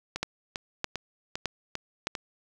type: two click trains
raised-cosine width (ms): 0.2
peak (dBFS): -15 / -11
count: 6 / 4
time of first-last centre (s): 0.16-2.152 / 0.23-2.07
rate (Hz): 2.51 / 1.63
effects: 8-bit